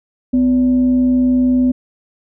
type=tone with frequency modulation; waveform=sine; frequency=253.3 Hz; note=B3; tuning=44 cents sharp; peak=-10 dBFS; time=0.33-1.72 s; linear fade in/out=10 ms; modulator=318 Hz; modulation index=0.23; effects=none